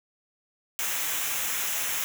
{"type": "noise with comb filter", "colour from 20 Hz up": "white", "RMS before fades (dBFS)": -29, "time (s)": [0.79, 2.04], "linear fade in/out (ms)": 0, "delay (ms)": 0.22, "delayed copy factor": -0.6, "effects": []}